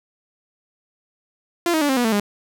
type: tone with pitch steps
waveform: sawtooth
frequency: 344.1 / 315.5 / 289.4 / 265.3 / 243.3 / 223.1 / 204.6 Hz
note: F4 / D#4 / D4 / C4 / B3 / A3 / G#3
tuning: -26 / +24 / -25 / +24 / -26 / +24 / -26 cents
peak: -13 dBFS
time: 1.66-2.199 s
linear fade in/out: 2 ms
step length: 77 ms
effects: none